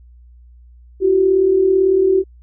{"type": "tone pair together", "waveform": "sine", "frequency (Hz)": [344, 382], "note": ["F4", "G4"], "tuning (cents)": [-26, -45], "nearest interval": "major second", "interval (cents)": 181, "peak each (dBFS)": [-19, -11], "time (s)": [1, 2.24], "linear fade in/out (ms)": 50, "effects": ["added 60 Hz sine -41 dBFS peak until 2.42 s"]}